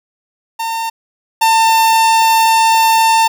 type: tone pair in turn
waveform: 45% pulse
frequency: 908 / 898.1 Hz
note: A#5 / A5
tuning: -46 / +35 cents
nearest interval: unison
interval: 19 cents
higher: first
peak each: -17 / -8 dBFS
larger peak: second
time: 0.59-0.9 / 1.41-3.28 s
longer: second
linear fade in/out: 10 ms
effects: none